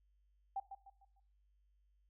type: tone with echo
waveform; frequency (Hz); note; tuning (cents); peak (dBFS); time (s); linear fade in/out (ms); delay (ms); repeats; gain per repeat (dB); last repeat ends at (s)
sine; 785; G5; +2; -36; 0.56-0.6; 5; 150; 4; -9; 1.2
effects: noise-tail reverb RT60 0.6 s tail -19 dB re dry + added 50 Hz sine -70 dBFS peak until 2.09 s